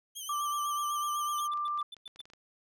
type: tone with vibrato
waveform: 15% pulse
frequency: 3136 Hz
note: G7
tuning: in tune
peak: -32 dBFS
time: 0.15-1.48 s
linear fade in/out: 20 ms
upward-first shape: triangle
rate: 8 Hz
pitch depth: 93 cents each way
type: tone with pitch glide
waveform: sine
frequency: 1174.7 to 1184.9 Hz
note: D6 to D6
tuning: 0 to +15 cents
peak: -30 dBFS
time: 0.29-1.83 s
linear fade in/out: 5 ms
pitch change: +15 cents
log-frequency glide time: 0.68-1.23 s
type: tone bursts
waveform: triangle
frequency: 3520 Hz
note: A7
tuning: in tune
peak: -40 dBFS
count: 7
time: 1.38-2.215 s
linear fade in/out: 5 ms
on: 25 ms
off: 110 ms
type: clicks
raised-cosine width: 0.2 ms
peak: -37 dBFS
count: 12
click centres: 1.535 / 1.574 / 1.681 / 1.776 / 1.815 / 1.967 / 2.078 / 2.16 / 2.204 / 2.255 / 2.301 / 2.335 s
effects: none